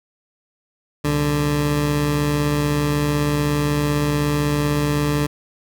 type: tone pair together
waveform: 20% pulse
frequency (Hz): 65.41 / 146.83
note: C2 / D3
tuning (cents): 0 / 0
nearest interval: octave + major second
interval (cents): 1400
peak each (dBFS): -23 / -13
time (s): 1.04-5.27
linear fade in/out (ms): 10
effects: none